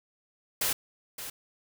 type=noise with echo; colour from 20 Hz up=white; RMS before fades=-28 dBFS; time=0.61-0.73 s; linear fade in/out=5 ms; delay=570 ms; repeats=1; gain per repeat=-11 dB; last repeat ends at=1.3 s; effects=none